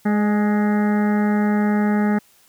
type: harmonic tone with a mistuned harmonic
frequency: 208.9 Hz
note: G#3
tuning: 10 cents sharp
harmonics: 1 / 2 / 3 / 4 / 6 / 7 / 8 / 9 / 10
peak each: -16 / -27 / -32 / -28 / -34 / -36 / -35 / -35 / -40 dBFS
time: 0.05-2.19 s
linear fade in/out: 10 ms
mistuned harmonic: 3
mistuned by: -32 cents
effects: white hiss -55 dBFS RMS until 2.48 s